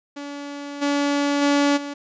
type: tone with level steps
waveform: sawtooth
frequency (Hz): 285.8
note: D4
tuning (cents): -47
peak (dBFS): -27 / -15 / -12 / -25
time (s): 0.16-1.94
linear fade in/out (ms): 10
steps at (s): 0.81 / 1.41 / 1.76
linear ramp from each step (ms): 20
effects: resampled to 16000 Hz